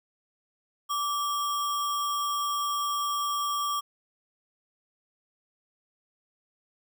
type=tone with sample-and-hold; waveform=sine; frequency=1165 Hz; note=D6; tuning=14 cents flat; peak=-26 dBFS; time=0.89-3.81 s; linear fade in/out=20 ms; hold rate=4410 Hz; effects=none